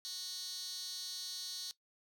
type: tone with high-pass filter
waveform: 15% pulse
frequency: 370 Hz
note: F#4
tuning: in tune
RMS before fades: -43 dBFS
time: 0.05-1.71 s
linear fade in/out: 0 ms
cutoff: 4600 Hz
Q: 8.2
effects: noise-tail reverb RT60 0.1 s tail -17 dB re dry